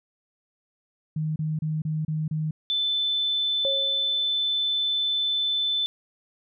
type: tone bursts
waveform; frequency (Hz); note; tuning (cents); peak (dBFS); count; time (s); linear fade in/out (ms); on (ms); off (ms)
sine; 155.56; D#3; 0; -24; 6; 1.16-2.51; 5; 200; 30
type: tone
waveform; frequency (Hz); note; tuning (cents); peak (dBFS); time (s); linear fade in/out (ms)
sine; 3520; A7; 0; -22; 2.7-5.86; 0
type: tone with exponential decay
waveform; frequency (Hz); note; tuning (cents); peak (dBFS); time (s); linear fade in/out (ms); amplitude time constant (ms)
sine; 546; C#5; -26; -24; 3.65-4.44; 0; 170
effects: none